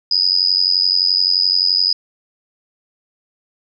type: tone with amplitude modulation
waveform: sine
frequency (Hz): 4978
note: D#8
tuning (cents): 0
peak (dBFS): -8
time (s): 0.11-1.93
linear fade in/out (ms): 5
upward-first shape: sine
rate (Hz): 91.6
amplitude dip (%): 100
effects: none